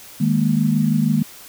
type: chord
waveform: sine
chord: D# suspended fourth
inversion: none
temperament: equal with one note detuned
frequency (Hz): 155.56 / 206.7 / 233.1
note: D#3 / G#3 / A#3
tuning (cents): 0 / -8 / 0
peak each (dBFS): -19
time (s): 0.2-1.23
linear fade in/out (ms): 10
effects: white hiss -41 dBFS RMS until 1.48 s